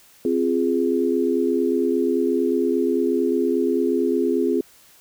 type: chord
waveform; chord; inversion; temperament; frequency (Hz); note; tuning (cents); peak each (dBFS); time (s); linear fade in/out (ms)
sine; F minor; second; equal with one note detuned; 261.6 / 346.6 / 415.3; C4 / F4 / Ab4; 0 / -13 / 0; -22; 0.25-4.61; 2
effects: white hiss -52 dBFS RMS until 5 s